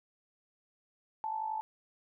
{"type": "tone with amplitude modulation", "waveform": "sine", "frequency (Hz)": 875, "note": "A5", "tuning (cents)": -10, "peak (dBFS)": -30, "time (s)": [1.24, 1.61], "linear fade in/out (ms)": 0, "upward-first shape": "sine", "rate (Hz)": 51.2, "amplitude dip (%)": 65, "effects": []}